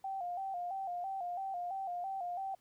sine tone with vibrato, 740 Hz, F#5, in tune, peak -36 dBFS, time 0.04-2.55 s, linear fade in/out 5 ms, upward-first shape square, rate 3 Hz, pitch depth 80 cents each way, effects pink hiss -72 dBFS RMS until 2.6 s + high-pass 60 Hz 12 dB/octave

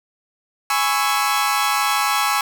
sawtooth chord, C# minor seventh, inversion second, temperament equal with one note detuned, 830.6 / 1005 / 1108.7 / 1318.5 Hz, G#5 / B5 / C#6 / E6, 0 / +30 / 0 / 0 cents, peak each -18 / -23 / -18 / -19 dBFS, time 0.7-2.41 s, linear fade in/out 2 ms, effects none

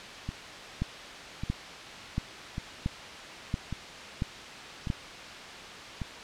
two click trains, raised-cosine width 5 ms, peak -16 / -21 dBFS, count 7 / 6, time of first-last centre 0.82-4.902 / 0.29-6.017 s, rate 1.47 / 0.873 Hz, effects white hiss -42 dBFS RMS until 6.23 s + low-pass 4000 Hz 12 dB/octave

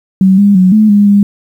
sine tone with pitch steps, 189.9 / 202.3 / 184.8 / 215.1 / 204.5 / 202.3 Hz, F#3 / G#3 / F#3 / A3 / G#3 / G#3, +45 / -45 / -2 / -39 / -26 / -45 cents, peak -3 dBFS, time 0.21-1.23 s, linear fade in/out 2 ms, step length 170 ms, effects 7-bit

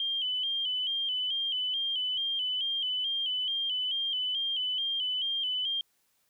sine tone with vibrato, 3100 Hz, G7, 20 cents flat, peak -28 dBFS, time 0-5.81 s, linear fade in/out 2 ms, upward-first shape square, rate 2.3 Hz, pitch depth 54 cents each way, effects white hiss -72 dBFS RMS until 6.29 s

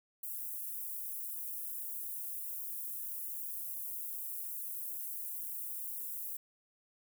white high-pass noise, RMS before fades -41 dBFS, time 0.23-6.37 s, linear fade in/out 5 ms, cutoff 11000 Hz, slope 24 dB/octave, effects none

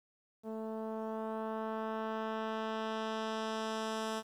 10% pulse tone with low-pass filter sweep, 220.3 Hz, A3, 2 cents sharp, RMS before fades -38 dBFS, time 0.43-4.23 s, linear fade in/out 50 ms, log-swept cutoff 500 to 10000 Hz, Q 0.77, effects 11-bit

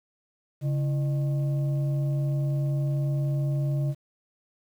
sine tone with frequency modulation, 140.2 Hz, C#3, 20 cents sharp, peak -23 dBFS, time 0.61-3.95 s, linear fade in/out 50 ms, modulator 470 Hz, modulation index 0.32, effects 9-bit

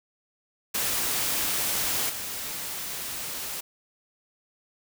white noise with level steps, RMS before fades -27 / -34 dBFS, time 0.74-3.61 s, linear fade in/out 10 ms, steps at 2.09 s, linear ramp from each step 10 ms, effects none

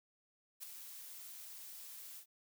blue noise with ADSR envelope, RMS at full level -44 dBFS, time 0.6-2.26 s, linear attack 32 ms, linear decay 4 ms, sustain -7 dB, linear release 81 ms, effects none

